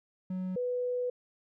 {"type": "tone pair in turn", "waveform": ["triangle", "sine"], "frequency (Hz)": [185, 494.8], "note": ["F#3", "B4"], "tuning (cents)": [0, 3], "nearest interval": "octave + perfect fourth", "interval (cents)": 1703, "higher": "second", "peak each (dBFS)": [-30, -29], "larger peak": "second", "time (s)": [[0.3, 0.56], [0.56, 1.1]], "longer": "second", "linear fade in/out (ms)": 5, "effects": []}